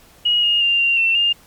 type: tone with pitch steps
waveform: sine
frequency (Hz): 2894 / 2850 / 2792 / 2770 / 2696 / 2811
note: F#7 / F7 / F7 / F7 / E7 / F7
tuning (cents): -39 / +34 / -1 / -15 / +38 / +11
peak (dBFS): -13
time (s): 0.25-1.33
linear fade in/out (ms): 10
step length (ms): 180
effects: pink hiss -49 dBFS RMS until 1.46 s + MP3 96 kbps